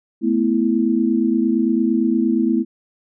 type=chord; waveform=sine; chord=A suspended second; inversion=none; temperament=equal with one note detuned; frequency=220 / 248.7 / 329.6 Hz; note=A3 / B3 / E4; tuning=0 / +12 / 0 cents; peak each=-19 dBFS; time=0.21-2.65 s; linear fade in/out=50 ms; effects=none